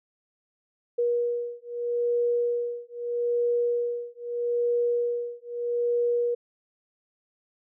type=beating tone pair; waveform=sine; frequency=478.3 / 479.09 Hz; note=A#4 / A#4; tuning=+44 / +47 cents; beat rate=0.79 Hz; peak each=-27 dBFS; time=0.98-6.35 s; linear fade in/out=10 ms; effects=none